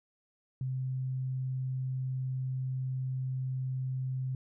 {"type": "tone", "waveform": "sine", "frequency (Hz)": 130.1, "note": "C3", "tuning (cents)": -9, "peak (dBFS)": -31, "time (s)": [0.61, 4.35], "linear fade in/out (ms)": 2, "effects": []}